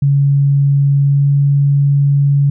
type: tone with pitch glide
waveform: sine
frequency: 140.4 to 141.29 Hz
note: C#3 to C#3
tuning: +22 to +33 cents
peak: -8 dBFS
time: 0.02-2.5 s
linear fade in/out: 5 ms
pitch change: +11 cents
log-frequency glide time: 1.03-1.29 s
effects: none